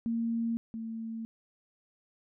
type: tone pair in turn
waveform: sine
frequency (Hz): 230.3 / 225.4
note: A#3 / A3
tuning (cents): -21 / +42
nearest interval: unison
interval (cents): 37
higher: first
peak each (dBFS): -28 / -35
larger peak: first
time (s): 0.06-0.57 / 0.74-1.25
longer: neither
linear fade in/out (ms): 0
effects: none